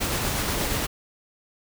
pink noise with tremolo, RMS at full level -25 dBFS, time 0-0.87 s, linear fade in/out 20 ms, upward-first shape sine, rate 8.4 Hz, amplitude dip 25%, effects none

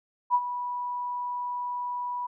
sine tone with ADSR envelope, 980 Hz, B5, 14 cents flat, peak -17 dBFS, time 0.3-2.27 s, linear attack 44 ms, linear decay 53 ms, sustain -12 dB, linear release 11 ms, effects none

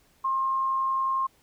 sine tone with amplitude modulation, 1065 Hz, C6, 30 cents sharp, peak -22 dBFS, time 0.24-1.27 s, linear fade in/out 10 ms, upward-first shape sine, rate 111 Hz, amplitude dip 25%, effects pink hiss -63 dBFS RMS until 1.42 s

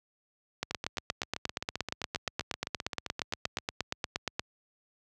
two click trains, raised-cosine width 0.2 ms, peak -17 / -13 dBFS, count 23 / 33, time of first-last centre 0.71-3.586 / 0.63-4.395 s, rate 7.65 / 8.5 Hz, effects high-pass 60 Hz 12 dB/octave

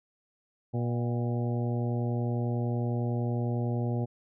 harmonic tone with a mistuned harmonic, 120 Hz, B2, 49 cents flat, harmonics 1 / 2 / 3 / 4 / 5 / 6 / 7, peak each -28 / -34 / -38 / -40 / -42 / -44 / -45 dBFS, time 0.73-4.06 s, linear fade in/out 20 ms, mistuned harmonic 7, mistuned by -61 cents, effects none

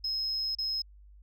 sine tone with dropouts, 5140 Hz, E8, 45 cents flat, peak -28 dBFS, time 0.04-0.82 s, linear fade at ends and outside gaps 5 ms, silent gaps 0.551-0.585 s, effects tanh soft clip ceiling -25 dBFS + added 50 Hz sine -51 dBFS peak until 1.22 s

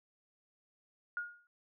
sine tone with exponential decay, 1431 Hz, F6, 42 cents sharp, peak -32 dBFS, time 1.17-1.47 s, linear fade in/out 1 ms, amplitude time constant 65 ms, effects none

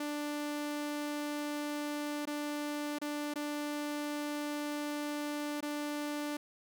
sawtooth tone with dropouts, 294.6 Hz, D4, 6 cents sharp, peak -31 dBFS, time 0-6.37 s, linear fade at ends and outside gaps 5 ms, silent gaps 2.255-2.272 / 2.986-3.015 / 3.339-3.357 / 5.607-5.626 s, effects none

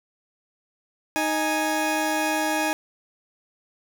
20% pulse tone pair together, 311.1 / 830.5 Hz, D#4 / G#5, 0 / 0 cents, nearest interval octave + perfect fourth, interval 1700 cents, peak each -20 dBFS, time 1.16-2.73 s, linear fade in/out 0 ms, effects none

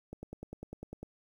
click train, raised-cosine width 2 ms, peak -29 dBFS, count 10, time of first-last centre 0.13-1.03 s, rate 10 Hz, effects 10-bit

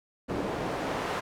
pink noise with band-pass filter sweep, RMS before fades -32 dBFS, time 0.28-1.21 s, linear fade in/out 20 ms, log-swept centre 330 to 870 Hz, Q 0.7, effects none

